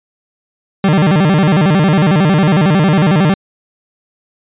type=tone with vibrato; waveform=40% pulse; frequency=171.5 Hz; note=F3; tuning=31 cents flat; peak=-7 dBFS; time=0.84-3.34 s; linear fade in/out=2 ms; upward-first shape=square; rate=11 Hz; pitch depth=220 cents each way; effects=resampled to 8000 Hz